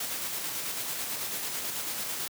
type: noise with tremolo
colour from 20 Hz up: white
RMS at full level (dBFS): -33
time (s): 0-2.28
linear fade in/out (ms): 5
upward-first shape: square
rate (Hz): 9.1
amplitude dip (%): 25
effects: high-pass 100 Hz 12 dB/octave